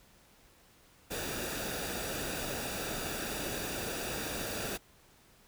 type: noise with comb filter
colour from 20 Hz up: pink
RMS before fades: -37 dBFS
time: 1.1-4.78 s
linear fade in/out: 20 ms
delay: 0.95 ms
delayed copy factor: -0.55
effects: pink hiss -62 dBFS RMS until 5.47 s